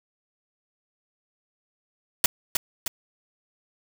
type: noise with echo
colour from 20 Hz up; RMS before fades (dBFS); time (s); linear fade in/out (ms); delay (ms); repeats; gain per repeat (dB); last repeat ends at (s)
white; -18; 2.24-2.26; 2; 310; 2; -5; 2.88
effects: none